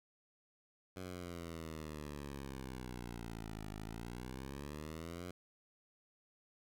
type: exponential two-way sweep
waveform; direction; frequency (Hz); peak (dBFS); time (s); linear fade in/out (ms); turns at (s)
10% pulse; down then up; 93.4 to 51.91 to 90.6; -36; 0.96-5.31; 5; 3.72
effects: none